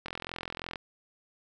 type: click train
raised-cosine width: 0.3 ms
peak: -20 dBFS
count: 31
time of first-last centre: 0.06-0.758 s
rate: 43 Hz
effects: none